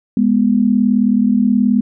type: tone pair together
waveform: sine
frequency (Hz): 207 / 245.8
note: G#3 / B3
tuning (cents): -5 / -8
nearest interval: minor third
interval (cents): 297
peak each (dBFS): -13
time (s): 0.17-1.81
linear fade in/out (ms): 2
effects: none